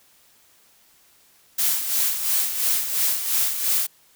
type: noise with tremolo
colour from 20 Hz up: blue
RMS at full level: -20 dBFS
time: 1.58-3.87 s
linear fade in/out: 10 ms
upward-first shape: sine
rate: 2.9 Hz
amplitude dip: 60%
effects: white hiss -57 dBFS RMS until 4.15 s